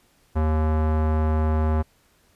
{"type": "tone with low-pass filter", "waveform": "square", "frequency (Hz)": 78, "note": "D#2", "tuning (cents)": 5, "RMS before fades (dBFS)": -21, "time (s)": [0.35, 1.83], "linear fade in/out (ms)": 20, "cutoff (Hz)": 1100, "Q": 1.3, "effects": ["pink hiss -61 dBFS RMS until 2.35 s", "resampled to 32000 Hz"]}